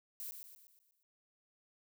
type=noise with echo; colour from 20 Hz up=violet; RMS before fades=-44 dBFS; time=0.2-0.31 s; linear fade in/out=0 ms; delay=120 ms; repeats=6; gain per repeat=-6 dB; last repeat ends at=1.03 s; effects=none